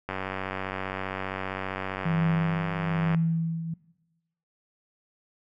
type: click train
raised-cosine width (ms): 0.5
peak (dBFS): -16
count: 292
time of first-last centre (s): 0.09-3.147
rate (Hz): 95.2
type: tone with tremolo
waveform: sine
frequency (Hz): 164.4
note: E3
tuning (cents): -4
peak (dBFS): -21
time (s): 2.05-3.74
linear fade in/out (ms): 5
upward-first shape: triangle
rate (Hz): 1.1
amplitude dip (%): 70
effects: noise-tail reverb RT60 1.0 s tail -20 dB re dry